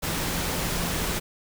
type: tone in noise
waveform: sine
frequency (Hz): 171.4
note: F3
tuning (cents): -32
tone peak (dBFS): -35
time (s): 0.02-1.2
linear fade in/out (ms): 20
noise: pink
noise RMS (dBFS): -28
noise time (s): 0.02-1.2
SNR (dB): -10
effects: none